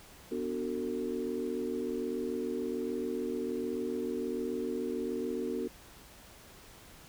sine chord, B minor seventh, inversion none, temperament equal with one note detuned, 246.9 / 293.7 / 370 / 451.3 Hz, B3 / D4 / F#4 / A4, 0 / 0 / 0 / +44 cents, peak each -37 / -39 / -36 / -37 dBFS, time 0.31-5.68 s, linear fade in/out 10 ms, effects tanh soft clip ceiling -21 dBFS + pink hiss -54 dBFS RMS until 7.08 s

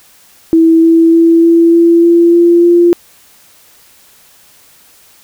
sine tone with pitch steps, 326.9 / 329.6 / 332.2 / 334.9 / 337.6 / 340.4 / 343.2 / 345.9 Hz, E4 / E4 / E4 / E4 / E4 / F4 / F4 / F4, -14 / 0 / +13 / +27 / +41 / -44 / -30 / -17 cents, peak -3 dBFS, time 0.53-2.93 s, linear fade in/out 0 ms, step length 300 ms, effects white hiss -44 dBFS RMS until 5.23 s

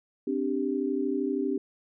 sine chord, C suspended second, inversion none, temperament just, 261.6 / 294.3 / 392.4 Hz, C4 / D4 / G4, 0 / +4 / +2 cents, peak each -30 dBFS, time 0.27-1.58 s, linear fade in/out 5 ms, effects none

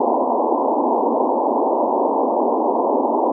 white band-pass noise, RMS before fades -18 dBFS, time 0-3.32 s, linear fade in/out 5 ms, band 230 to 990 Hz, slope 96 dB/octave, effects none

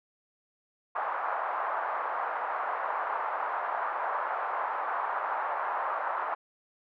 pink band-pass noise, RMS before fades -32 dBFS, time 0.95-6.35 s, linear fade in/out 10 ms, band 760 to 1300 Hz, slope 24 dB/octave, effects none

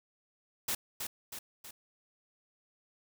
white noise with echo, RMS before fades -33 dBFS, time 0.68-0.75 s, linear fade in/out 5 ms, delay 320 ms, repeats 3, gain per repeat -5 dB, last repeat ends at 1.71 s, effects none

